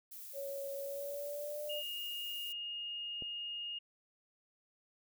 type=noise; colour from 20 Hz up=violet; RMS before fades=-49 dBFS; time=0.11-2.53 s; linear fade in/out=10 ms
type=tone with pitch glide; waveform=sine; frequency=554.4 to 594.2 Hz; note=C#5 to D5; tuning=0 to +20 cents; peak=-39 dBFS; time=0.33-1.83 s; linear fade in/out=50 ms; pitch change=+120 cents; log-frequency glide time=0.81-1.62 s
type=tone; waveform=sine; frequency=2848 Hz; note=F7; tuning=33 cents sharp; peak=-39 dBFS; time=1.69-3.79 s; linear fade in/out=10 ms
type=click; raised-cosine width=2 ms; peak=-35 dBFS; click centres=3.223 s
effects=none